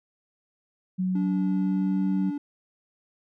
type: tone with pitch glide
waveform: sine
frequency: 185 to 189.76 Hz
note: F#3 to F#3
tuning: 0 to +44 cents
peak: -23 dBFS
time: 0.98-2.31 s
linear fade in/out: 20 ms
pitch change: +44 cents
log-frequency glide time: 1.15-1.98 s
type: tone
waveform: triangle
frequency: 288.7 Hz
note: D4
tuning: 30 cents flat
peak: -26 dBFS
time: 1.15-2.38 s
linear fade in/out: 5 ms
effects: none